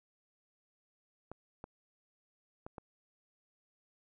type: clicks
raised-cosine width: 1 ms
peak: -30 dBFS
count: 4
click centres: 1.316 / 1.641 / 2.665 / 2.782 s
effects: none